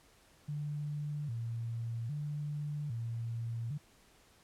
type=tone with vibrato; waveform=sine; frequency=130.81 Hz; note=C3; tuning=in tune; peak=-35 dBFS; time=0.48-3.78 s; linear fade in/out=10 ms; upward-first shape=square; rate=0.62 Hz; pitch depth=210 cents each way; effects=pink hiss -64 dBFS RMS until 4.43 s + low-pass 12000 Hz 12 dB/octave